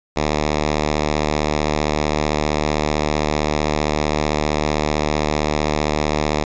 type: tone with vibrato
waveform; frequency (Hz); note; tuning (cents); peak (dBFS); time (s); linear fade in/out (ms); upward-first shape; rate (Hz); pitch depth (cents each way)
5% pulse; 75.5; D2; +48; -6; 0.16-6.44; 5; triangle; 14; 17
effects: resampled to 16000 Hz